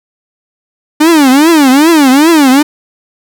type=tone with vibrato; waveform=45% pulse; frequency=294.2 Hz; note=D4; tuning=3 cents sharp; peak=-3 dBFS; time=1-2.63 s; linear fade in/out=10 ms; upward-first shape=triangle; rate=2.5 Hz; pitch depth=280 cents each way; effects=none